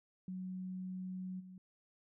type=tone with level steps; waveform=sine; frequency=185.2 Hz; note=F#3; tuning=2 cents sharp; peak=-40 / -50 dBFS; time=0.28-1.58 s; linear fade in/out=2 ms; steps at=1.39 s; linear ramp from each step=20 ms; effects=none